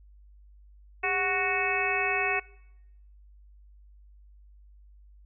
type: harmonic tone with a mistuned harmonic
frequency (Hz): 370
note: F#4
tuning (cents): 0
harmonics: 1 / 2 / 3 / 4 / 5 / 6 / 7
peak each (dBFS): -34 / -32 / -35 / -36 / -33 / -32 / -30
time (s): 1.03-2.4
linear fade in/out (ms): 10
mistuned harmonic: 1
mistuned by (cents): +140
effects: noise-tail reverb RT60 0.9 s tail -23 dB re dry + added 50 Hz sine -51 dBFS peak until 5.25 s